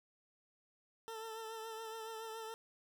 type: tone with vibrato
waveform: 20% pulse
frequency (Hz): 445.9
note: A4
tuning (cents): +23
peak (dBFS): -39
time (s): 1.08-2.54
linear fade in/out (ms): 0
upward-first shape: triangle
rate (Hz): 7.1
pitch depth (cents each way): 38
effects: none